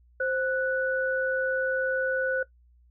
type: tone pair together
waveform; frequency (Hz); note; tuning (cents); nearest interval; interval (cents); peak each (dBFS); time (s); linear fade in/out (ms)
sine; 523.3 / 1481; C5 / F#6; 0 / +1; octave + tritone; 1801; -27; 0.2-2.43; 5
effects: noise-tail reverb RT60 0.1 s tail -17 dB re dry + added 60 Hz sine -56 dBFS peak until 2.9 s